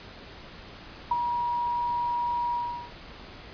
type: tone with ADSR envelope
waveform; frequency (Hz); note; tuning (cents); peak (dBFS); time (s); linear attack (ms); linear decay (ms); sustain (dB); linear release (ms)
sine; 958; A#5; +47; -19; 1.11-2.91; 5; 27; -6; 380
effects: pink hiss -45 dBFS RMS until 3.53 s + resampled to 11025 Hz